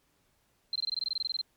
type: tone bursts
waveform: sine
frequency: 4135 Hz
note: C8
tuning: 21 cents flat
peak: -28 dBFS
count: 15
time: 0.73-1.414 s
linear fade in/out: 2 ms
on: 26 ms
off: 21 ms
effects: pink hiss -71 dBFS RMS until 1.56 s + MP3 96 kbps